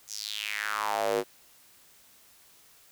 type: tone with high-pass filter sweep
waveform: square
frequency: 52.8 Hz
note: G#1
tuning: 29 cents sharp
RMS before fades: -31 dBFS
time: 0.07-1.24 s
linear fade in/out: 50 ms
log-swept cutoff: 6600 to 380 Hz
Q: 4.2
effects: white hiss -58 dBFS RMS until 2.91 s